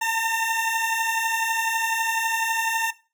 20% pulse beating tone pair, 896 / 908 Hz, A5 / A#5, +31 / -46 cents, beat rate 12 Hz, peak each -23 / -18 dBFS, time 0.01-2.91 s, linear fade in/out 10 ms, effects noise-tail reverb RT60 0.3 s tail -17 dB re dry

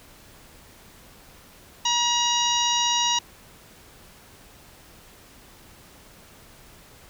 harmonic tone, 955 Hz, A#5, 42 cents sharp, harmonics 1 / 2 / 3 / 4 / 5 / 6 / 7, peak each -25 / -35 / -26 / -26 / -35 / -27 / -33 dBFS, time 1.85-3.19 s, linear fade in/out 5 ms, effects pink hiss -50 dBFS RMS until 7.09 s

